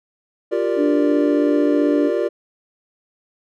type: chord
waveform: triangle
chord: G minor seventh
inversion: third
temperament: equal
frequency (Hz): 349.2 / 392 / 466.2 / 587.3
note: F4 / G4 / Bb4 / D5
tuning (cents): 0 / 0 / 0 / 0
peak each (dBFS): -21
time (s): 0.51-2.29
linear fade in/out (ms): 20
type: tone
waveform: sine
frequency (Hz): 293.7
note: D4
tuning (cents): 0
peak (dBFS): -16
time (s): 0.76-2.11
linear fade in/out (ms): 50
effects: none